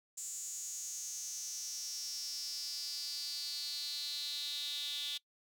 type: tone with high-pass filter sweep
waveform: sawtooth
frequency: 290 Hz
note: D4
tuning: 22 cents flat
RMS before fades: -41 dBFS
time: 0.17-5.18 s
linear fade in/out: 10 ms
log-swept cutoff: 7300 to 3500 Hz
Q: 7.4
effects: noise-tail reverb RT60 0.1 s tail -21 dB re dry